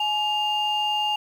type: tone pair together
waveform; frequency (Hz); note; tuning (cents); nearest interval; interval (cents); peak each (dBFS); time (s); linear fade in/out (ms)
sine; 844 / 2810; G#5 / F7; +28 / +10; octave + major sixth; 2082; -23; 0-1.16; 5
effects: tanh soft clip ceiling -16 dBFS + 8-bit